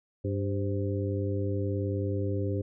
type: harmonic tone with a mistuned harmonic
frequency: 98.8 Hz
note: G2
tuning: 14 cents sharp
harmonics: 1 / 2 / 3 / 4 / 5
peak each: -29 / -40 / -35 / -35 / -37 dBFS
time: 0.24-2.62 s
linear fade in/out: 10 ms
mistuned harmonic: 5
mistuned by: +72 cents
effects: none

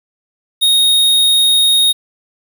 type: tone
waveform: square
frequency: 3729 Hz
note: A#7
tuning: in tune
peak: -9 dBFS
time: 0.61-1.93 s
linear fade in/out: 20 ms
effects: 7-bit

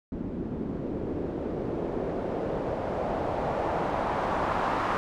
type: noise with low-pass filter sweep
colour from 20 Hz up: white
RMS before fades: -30 dBFS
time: 0.12-4.97 s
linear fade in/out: 0 ms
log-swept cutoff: 270 to 1100 Hz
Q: 1.7
effects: none

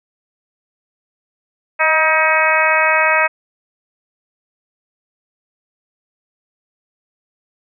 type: harmonic tone with a mistuned harmonic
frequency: 317.2 Hz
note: D#4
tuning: 33 cents sharp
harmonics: 2 / 3 / 4 / 5 / 6 / 7 / 8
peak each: -19 / -19 / -19 / -19 / -19 / -19 / -19 dBFS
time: 1.79-3.28 s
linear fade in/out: 20 ms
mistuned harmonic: 2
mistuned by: -24 cents
effects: none

